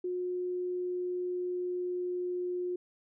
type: tone with pitch glide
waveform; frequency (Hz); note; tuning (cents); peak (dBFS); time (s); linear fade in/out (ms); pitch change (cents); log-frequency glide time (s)
sine; 360.8 to 358.3; F#4 to F4; -44 to +44; -31; 0.04-2.76; 5; -12; 0.25-2.55
effects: none